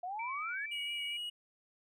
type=exponential sweep; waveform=sine; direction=up; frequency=694 to 1791 Hz; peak=-37 dBFS; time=0.03-0.66 s; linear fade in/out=5 ms
type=tone with vibrato; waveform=sine; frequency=2300 Hz; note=D7; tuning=37 cents flat; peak=-40 dBFS; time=0.19-1.17 s; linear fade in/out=5 ms; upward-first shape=sine; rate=4.4 Hz; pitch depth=28 cents each way
type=tone; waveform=triangle; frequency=2900 Hz; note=F#7; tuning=35 cents flat; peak=-36 dBFS; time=0.71-1.3 s; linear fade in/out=10 ms
effects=none